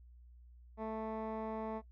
15% pulse tone with low-pass filter, 220 Hz, A3, in tune, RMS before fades -40 dBFS, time 0.77-1.82 s, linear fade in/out 50 ms, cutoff 1100 Hz, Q 1.2, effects noise-tail reverb RT60 0.1 s tail -19 dB re dry + added 60 Hz sine -55 dBFS peak until 1.91 s

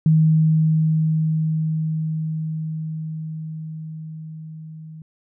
sine tone with level ramp, 157.9 Hz, D#3, 26 cents sharp, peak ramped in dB -11 to -35 dBFS, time 0.06-5.02 s, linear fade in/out 2 ms, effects none

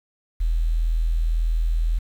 sine tone with quantisation, 40.89 Hz, E1, 13 cents flat, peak -18 dBFS, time 0.4-1.99 s, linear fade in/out 10 ms, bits 8, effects none

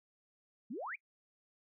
sine exponential sweep, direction up, 196 to 2572 Hz, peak -39 dBFS, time 0.7-0.96 s, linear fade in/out 10 ms, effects noise-tail reverb RT60 0.1 s tail -24 dB re dry

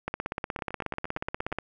two click trains, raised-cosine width 0.5 ms, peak -23 / -15 dBFS, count 9 / 26, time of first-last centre 0.59-1.519 / 0.08-1.586 s, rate 8.61 / 16.6 Hz, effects none

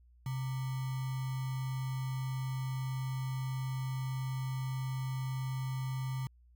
sine tone with sample-and-hold, 130.81 Hz, C3, in tune, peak -33 dBFS, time 0.26-6.27 s, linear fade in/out 2 ms, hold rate 1050 Hz, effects added 60 Hz sine -59 dBFS peak until 6.55 s

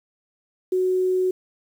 sine tone with quantisation, 370 Hz, F#4, in tune, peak -18 dBFS, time 0.72-1.31 s, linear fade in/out 5 ms, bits 8, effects none

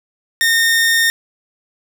sawtooth tone, 1832 Hz, A#6, 31 cents flat, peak -8 dBFS, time 0.41-1.1 s, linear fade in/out 0 ms, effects none

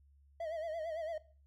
triangle tone with vibrato, 646 Hz, E5, 35 cents flat, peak -35 dBFS, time 0.4-1.18 s, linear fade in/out 5 ms, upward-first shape sine, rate 8.9 Hz, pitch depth 87 cents each way, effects noise-tail reverb RT60 0.4 s tail -18 dB re dry + added 70 Hz sine -62 dBFS peak until 1.46 s

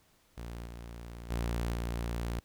sawtooth tone with level steps, 58.27 Hz, A#1, in tune, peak -36 / -39 / -27 / -29 dBFS, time 0.37-2.4 s, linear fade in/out 10 ms, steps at 0.66 / 1.3 / 1.73 s, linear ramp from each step 10 ms, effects pink hiss -67 dBFS RMS until 2.44 s

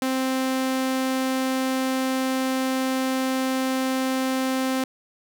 sawtooth tone, 261.7 Hz, C4, in tune, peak -18 dBFS, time 0.02-4.84 s, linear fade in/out 2 ms, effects none

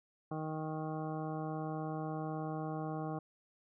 harmonic tone, 156.4 Hz, D#3, 9 cents sharp, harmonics 1 / 2 / 3 / 4 / 5 / 7 / 8 / 9, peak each -40 / -42 / -46 / -47 / -44 / -49 / -55 / -58 dBFS, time 0.31-3.19 s, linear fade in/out 5 ms, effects none

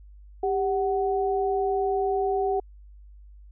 sine tone pair together, 396.1 / 746.8 Hz, G4 / F#5, +18 / +16 cents, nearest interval major seventh, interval 1098 cents, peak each -24 / -26 dBFS, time 0.43-2.6 s, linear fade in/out 5 ms, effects added 50 Hz sine -45 dBFS peak until 3.51 s

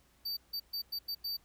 square tone bursts at uneven times, 4619 Hz, D8, 30 cents flat, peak -35 dBFS, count 6, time 0.25-0.37 / 0.53-0.6 / 0.73-0.82 / 0.92-0.99 / 1.08-1.15 / 1.24-1.37 s, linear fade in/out 10 ms, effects added 60 Hz sine -69 dBFS peak until 1.44 s + pink hiss -68 dBFS RMS until 1.44 s

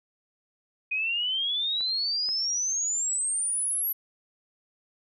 sine exponential sweep, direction up, 2477 to 11840 Hz, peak -25 dBFS, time 0.91-3.93 s, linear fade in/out 10 ms
clicks, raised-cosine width 0.5 ms, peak -31 / -30 dBFS, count 2, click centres 1.808 / 2.289 s
effects none

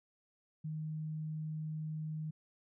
sine tone, 155.56 Hz, D#3, in tune, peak -37 dBFS, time 0.64-2.31 s, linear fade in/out 10 ms, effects none

